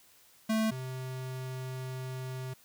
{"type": "tone pair in turn", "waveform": "square", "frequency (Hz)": [220, 129.5], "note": ["A3", "C3"], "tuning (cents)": [0, -17], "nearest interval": "major sixth", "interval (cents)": 917, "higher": "first", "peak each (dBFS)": [-27, -37], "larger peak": "first", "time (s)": [[0.49, 0.71], [0.71, 2.54]], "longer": "second", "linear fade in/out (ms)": 10, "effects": ["white hiss -61 dBFS RMS until 2.64 s"]}